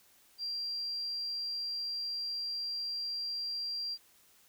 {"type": "tone", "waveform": "sine", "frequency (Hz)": 4744, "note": "D8", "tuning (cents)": 17, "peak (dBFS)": -34, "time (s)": [0.38, 3.98], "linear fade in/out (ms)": 50, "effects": ["white hiss -64 dBFS RMS until 4.48 s"]}